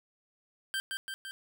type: tone with echo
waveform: 25% pulse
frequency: 1568 Hz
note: G6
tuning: in tune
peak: -27 dBFS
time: 0.74-0.8 s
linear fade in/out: 0 ms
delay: 170 ms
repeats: 3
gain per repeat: -3 dB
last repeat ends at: 1.31 s
effects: none